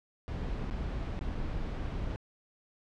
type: noise with dropouts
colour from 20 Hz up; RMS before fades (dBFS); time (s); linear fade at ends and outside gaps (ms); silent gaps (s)
brown; -35; 0.28-2.16; 0; 0.701-0.71 / 1.191-1.21 / 1.348-1.352
effects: low-pass 4000 Hz 12 dB/octave